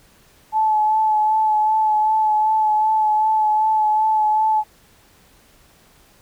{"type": "tone with vibrato", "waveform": "sine", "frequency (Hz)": 863, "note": "A5", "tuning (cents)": -34, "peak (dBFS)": -14, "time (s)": [0.52, 4.64], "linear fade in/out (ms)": 50, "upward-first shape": "sine", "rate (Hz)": 2.6, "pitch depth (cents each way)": 21, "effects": ["pink hiss -53 dBFS RMS until 6.21 s"]}